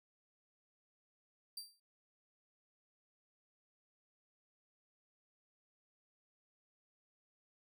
sawtooth tone with exponential decay, 4699 Hz, D8, in tune, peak -38 dBFS, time 1.57-1.8 s, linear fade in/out 5 ms, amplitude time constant 49 ms, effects none

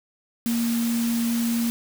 sine tone in noise, 233.1 Hz, A#3, in tune, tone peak -21 dBFS, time 0.46-1.7 s, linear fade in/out 0 ms, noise white, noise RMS -33 dBFS, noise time 0.46-1.7 s, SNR +9 dB, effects none

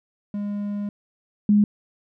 triangle / sine tone pair in turn, 204.6 / 207.2 Hz, G#3 / G#3, -26 / -4 cents, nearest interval unison, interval 22 cents, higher second, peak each -23 / -13 dBFS, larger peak second, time 0.34-0.89 / 1.49-1.64 s, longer first, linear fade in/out 2 ms, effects none

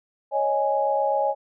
sine chord, C# suspended second, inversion none, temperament equal, 554.4 / 622.3 / 830.6 Hz, C#5 / D#5 / G#5, 0 / 0 / 0 cents, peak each -24 / -26 / -23 dBFS, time 0.31-1.35 s, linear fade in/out 50 ms, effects none

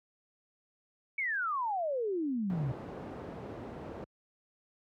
sine exponential sweep, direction down, 2285 to 123.47 Hz, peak -30 dBFS, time 1.18-2.72 s, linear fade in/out 5 ms
white low-pass noise, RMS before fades -43 dBFS, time 2.5-4.04 s, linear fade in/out 0 ms, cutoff 540 Hz, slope 12 dB/octave
effects high-pass 60 Hz 12 dB/octave

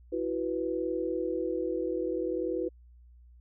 sine chord, E suspended second, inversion none, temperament equal, 329.6 / 370 / 493.9 Hz, E4 / F#4 / B4, 0 / 0 / 0 cents, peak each -33 dBFS, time 0.12-2.69 s, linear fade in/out 10 ms, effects added 60 Hz sine -52 dBFS peak until 3.4 s

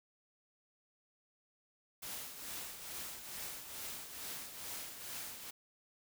white noise with tremolo, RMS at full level -43 dBFS, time 2.02-5.51 s, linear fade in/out 10 ms, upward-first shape triangle, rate 2.3 Hz, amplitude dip 60%, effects none

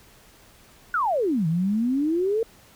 sine exponential two-way sweep, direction down then up, 1502 to 155.56 to 464.2 Hz, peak -20 dBFS, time 0.94-2.43 s, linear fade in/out 2 ms, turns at 1.47 s, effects pink hiss -53 dBFS RMS until 2.75 s

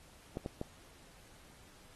clicks, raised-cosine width 2 ms, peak -24 dBFS, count 3, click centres 0.371 / 0.461 / 0.614 s, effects pink hiss -60 dBFS RMS until 1.95 s + AAC 32 kbps

